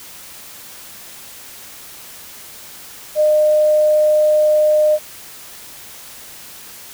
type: tone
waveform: sine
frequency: 609 Hz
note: D#5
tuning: 37 cents flat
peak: -10 dBFS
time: 3.15-4.99 s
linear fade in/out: 50 ms
effects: white hiss -37 dBFS RMS until 6.93 s